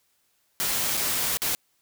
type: noise with dropouts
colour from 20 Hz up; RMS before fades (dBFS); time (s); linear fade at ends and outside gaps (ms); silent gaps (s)
white; -26; 0.6-1.55; 0; 0.97-0.974 / 1.371-1.419
effects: white hiss -69 dBFS RMS until 1.81 s